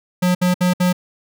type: tone bursts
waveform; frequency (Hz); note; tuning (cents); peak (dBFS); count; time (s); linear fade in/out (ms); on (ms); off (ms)
square; 180.2; F#3; -45; -14; 4; 0.22-0.929; 10; 130; 63
effects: none